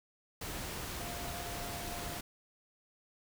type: tone in noise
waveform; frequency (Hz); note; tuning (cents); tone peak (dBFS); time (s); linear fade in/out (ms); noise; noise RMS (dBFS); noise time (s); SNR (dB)
sine; 698.5; F5; 0; -46; 1-2.18; 5; pink; -41; 0.41-2.21; -8
effects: none